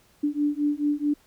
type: beating tone pair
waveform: sine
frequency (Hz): 290.9 / 295.5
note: D4 / D4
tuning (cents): -16 / +11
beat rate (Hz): 4.6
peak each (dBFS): -25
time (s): 0.23-1.14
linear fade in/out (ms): 10
effects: pink hiss -60 dBFS RMS until 1.26 s